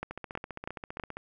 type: two click trains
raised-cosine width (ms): 0.5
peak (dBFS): -19 / -23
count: 4 / 17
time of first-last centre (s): 0.03-0.998 / 0.11-1.17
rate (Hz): 3.1 / 15.1
effects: none